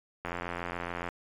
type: click train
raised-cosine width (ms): 0.5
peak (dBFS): -19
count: 74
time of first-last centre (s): 0.25-1.088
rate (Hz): 87.1
effects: MP3 96 kbps